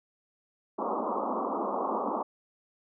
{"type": "band-pass noise", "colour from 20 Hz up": "white", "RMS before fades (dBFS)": -31, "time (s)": [0.78, 2.23], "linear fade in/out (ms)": 10, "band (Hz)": [200, 1200], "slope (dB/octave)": 96, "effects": []}